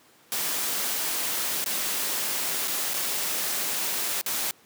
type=noise with dropouts; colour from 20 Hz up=white; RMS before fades=-28 dBFS; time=0.32-4.51 s; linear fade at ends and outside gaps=0 ms; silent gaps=1.642-1.661 / 2.675-2.68 / 2.935-2.941 / 4.212-4.262 s; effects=pink hiss -57 dBFS RMS until 4.65 s + high-pass 200 Hz 12 dB/octave